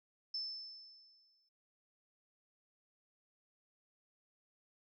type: tone with exponential decay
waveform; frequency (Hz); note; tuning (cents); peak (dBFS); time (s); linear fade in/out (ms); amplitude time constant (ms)
sine; 5274; E8; 0; -36; 0.34-1.49; 5; 250
effects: none